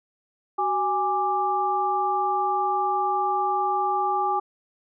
sine tone cluster, 376.8 / 822 / 1177 Hz, F#4 / G#5 / D6, +32 / -18 / +3 cents, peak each -30 / -23 / -26 dBFS, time 0.58-4.4 s, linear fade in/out 10 ms, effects none

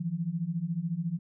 sine beating tone pair, 160 / 174 Hz, D#3 / F3, +49 / -6 cents, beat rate 14 Hz, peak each -33 / -31 dBFS, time 0-1.19 s, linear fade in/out 10 ms, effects none

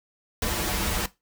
pink noise with comb filter, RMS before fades -27 dBFS, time 0.42-1.06 s, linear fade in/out 2 ms, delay 7.5 ms, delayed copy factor -1, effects noise-tail reverb RT60 0.2 s tail -17 dB re dry

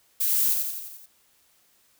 violet noise with echo, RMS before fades -24 dBFS, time 0.2-0.54 s, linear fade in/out 10 ms, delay 87 ms, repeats 6, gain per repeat -4 dB, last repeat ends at 1.062 s, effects white hiss -63 dBFS RMS until 1.99 s

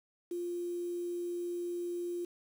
sine tone with quantisation, 349.2 Hz, F4, in tune, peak -34 dBFS, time 0.31-2.25 s, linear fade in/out 5 ms, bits 9, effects none

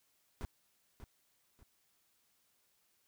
brown noise with echo, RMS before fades -40 dBFS, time 0.41-0.45 s, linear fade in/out 0 ms, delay 590 ms, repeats 2, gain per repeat -10 dB, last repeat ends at 1.63 s, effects white hiss -75 dBFS RMS until 3.07 s

